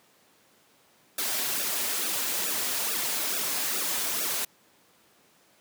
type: noise with flanger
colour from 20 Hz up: white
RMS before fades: -29 dBFS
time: 1.18-4.45 s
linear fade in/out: 5 ms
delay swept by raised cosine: 0.95 to 6.25 ms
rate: 2.3 Hz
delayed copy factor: -1
effects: pink hiss -61 dBFS RMS until 5.6 s + high-pass 200 Hz 12 dB/octave